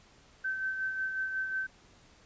sine tone with tremolo, 1542 Hz, G6, 29 cents flat, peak -29 dBFS, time 0.44-1.67 s, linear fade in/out 10 ms, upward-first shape sine, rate 5.5 Hz, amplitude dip 45%, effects pink hiss -60 dBFS RMS until 2.25 s + resampled to 16000 Hz

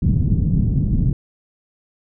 white low-pass noise, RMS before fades -17 dBFS, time 0.02-1.13 s, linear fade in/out 2 ms, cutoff 190 Hz, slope 24 dB/octave, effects none

